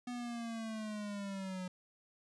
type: linear sweep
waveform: square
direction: down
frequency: 246.9 to 181.7 Hz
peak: -40 dBFS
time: 0.07-1.68 s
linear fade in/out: 5 ms
effects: resampled to 22050 Hz + 12-bit